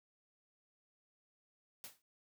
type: noise with exponential decay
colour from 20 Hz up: white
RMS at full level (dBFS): -45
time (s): 1.84-2.02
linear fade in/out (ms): 1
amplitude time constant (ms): 37
effects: none